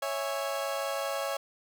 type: chord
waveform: 30% pulse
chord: C# minor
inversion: none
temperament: equal with one note detuned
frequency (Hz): 554.4 / 659.3 / 825.8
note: C#5 / E5 / G#5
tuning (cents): 0 / 0 / -10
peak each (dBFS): -30 / -33 / -36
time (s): 0.02-1.37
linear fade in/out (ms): 5
effects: none